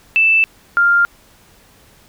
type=tone pair in turn; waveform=sine; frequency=2645 / 1397.9 Hz; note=E7 / F6; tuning=+5 / +1 cents; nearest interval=major seventh; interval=1104 cents; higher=first; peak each=-9 dBFS; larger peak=neither; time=0.16-0.44 / 0.77-1.05 s; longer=neither; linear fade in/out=0 ms; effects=pink hiss -49 dBFS RMS until 2.08 s